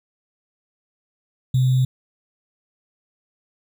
sine tone with sample-and-hold, 128.7 Hz, C3, 28 cents flat, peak -14 dBFS, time 1.54-1.85 s, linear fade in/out 5 ms, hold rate 3675 Hz, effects none

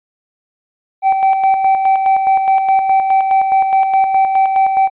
triangle tone with tremolo, 772 Hz, G5, 27 cents flat, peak -6 dBFS, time 1.02-4.9 s, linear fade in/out 50 ms, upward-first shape square, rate 4.8 Hz, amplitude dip 45%, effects resampled to 8000 Hz

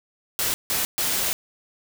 white noise bursts at uneven times, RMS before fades -24 dBFS, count 3, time 0.39-0.54 / 0.7-0.85 / 0.98-1.33 s, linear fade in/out 0 ms, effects none

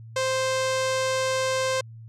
sawtooth tone with low-pass filter, 523 Hz, C5, 1 cent flat, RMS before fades -25 dBFS, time 0.16-1.81 s, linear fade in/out 5 ms, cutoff 7300 Hz, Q 1.4, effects added 113 Hz sine -40 dBFS peak until 2.08 s

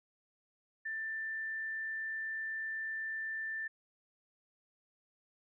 sine tone, 1776 Hz, A6, 16 cents sharp, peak -36 dBFS, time 0.85-3.68 s, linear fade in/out 10 ms, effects none

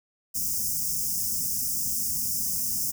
white band-stop noise, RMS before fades -28 dBFS, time 0.34-2.92 s, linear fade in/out 20 ms, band 260 to 5100 Hz, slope 96 dB/octave, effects none

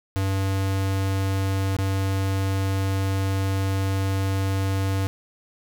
square tone with dropouts, 96.7 Hz, G2, 23 cents flat, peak -22 dBFS, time 0.16-5.07 s, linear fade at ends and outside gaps 0 ms, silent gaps 1.766-1.787 s, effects none

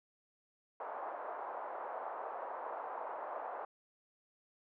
pink band-pass noise, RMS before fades -43 dBFS, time 0.8-3.65 s, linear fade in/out 2 ms, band 590 to 1100 Hz, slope 24 dB/octave, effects none

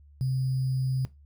sine tone with sample-and-hold, 130.81 Hz, C3, in tune, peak -24 dBFS, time 0.21-1.05 s, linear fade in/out 0 ms, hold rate 4900 Hz, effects noise-tail reverb RT60 0.2 s tail -17 dB re dry + added 72 Hz sine -51 dBFS peak until 1.25 s

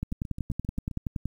two click trains, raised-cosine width 5 ms, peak -24 / -17 dBFS, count 7 / 14, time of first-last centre 0.12-0.913 / 0.03-1.256 s, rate 7.57 / 10.6 Hz, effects 9-bit

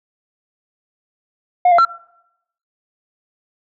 sine tone with pitch steps, 718 / 691 / 1354 Hz, F5 / F5 / E6, +48 / -19 / +46 cents, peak -6 dBFS, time 1.65-1.851 s, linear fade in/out 5 ms, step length 67 ms, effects noise-tail reverb RT60 0.8 s tail -23 dB re dry + tanh soft clip ceiling -7 dBFS

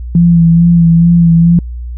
sine tone with vibrato, 169 Hz, E3, 43 cents sharp, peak -3 dBFS, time 0.15-1.59 s, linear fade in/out 2 ms, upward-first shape sine, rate 2.3 Hz, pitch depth 29 cents each way, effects added 60 Hz sine -19 dBFS peak until 1.97 s

